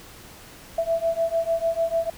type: beating tone pair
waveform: sine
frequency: 660 / 666.7 Hz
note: E5 / E5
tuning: +2 / +19 cents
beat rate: 6.7 Hz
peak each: -24 dBFS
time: 0.78-2.1 s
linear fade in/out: 5 ms
effects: pink hiss -45 dBFS RMS until 2.17 s